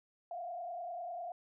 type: tone with frequency modulation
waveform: sine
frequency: 698 Hz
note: F5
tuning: 1 cent flat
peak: -39 dBFS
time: 0.31-1.32 s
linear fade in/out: 2 ms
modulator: 30 Hz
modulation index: 1.1
effects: none